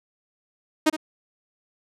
sawtooth tone with echo, 311.1 Hz, D#4, in tune, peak -11 dBFS, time 0.86-0.9 s, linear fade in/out 10 ms, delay 66 ms, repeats 1, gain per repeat -12 dB, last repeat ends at 0.966 s, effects low-pass 11000 Hz 12 dB/octave

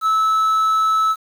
triangle tone with quantisation, 1304 Hz, E6, 19 cents flat, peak -12 dBFS, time 0.01-1.16 s, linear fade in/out 50 ms, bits 7, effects none

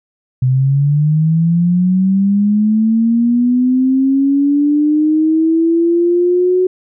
sine linear sweep, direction up, 126.1 to 370 Hz, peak -9 dBFS, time 0.42-6.67 s, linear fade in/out 5 ms, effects none

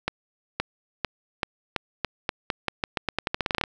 accelerating click train, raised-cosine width 0.3 ms, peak -8 dBFS, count 22, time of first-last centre 0.08-3.638 s, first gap 520 ms, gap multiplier 0.86, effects none

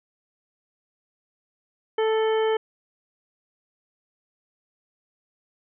harmonic tone, 440 Hz, A4, in tune, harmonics 1 / 2 / 3 / 4 / 5 / 7, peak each -20 / -29 / -36 / -36 / -39 / -37 dBFS, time 1.98-2.57 s, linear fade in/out 5 ms, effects none

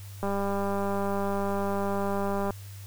click train, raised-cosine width 1 ms, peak -17 dBFS, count 454, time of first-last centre 0.23-2.506 s, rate 199 Hz, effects added 99 Hz sine -40 dBFS peak until 2.86 s + white hiss -51 dBFS RMS until 2.86 s

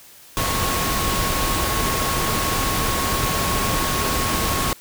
sine tone in noise, 1096 Hz, C#6, 20 cents flat, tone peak -26 dBFS, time 0.37-4.73 s, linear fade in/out 0 ms, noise pink, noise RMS -22 dBFS, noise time 0.37-4.73 s, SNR -7 dB, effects white hiss -46 dBFS RMS until 4.8 s

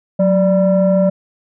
sine tone pair together, 184.66 / 587.3 Hz, F#3 / D5, -3 / 0 cents, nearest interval octave + minor sixth, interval 2003 cents, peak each -11 dBFS, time 0.19-1.1 s, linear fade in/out 10 ms, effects tanh soft clip ceiling -6 dBFS

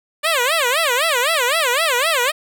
10% pulse tone with vibrato, 566 Hz, C#5, 36 cents sharp, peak -7 dBFS, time 0.23-2.32 s, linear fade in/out 20 ms, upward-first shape sine, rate 3.9 Hz, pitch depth 290 cents each way, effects none

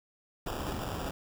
pink noise with sample-and-hold, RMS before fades -36 dBFS, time 0.46-1.11 s, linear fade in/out 5 ms, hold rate 2100 Hz, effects none

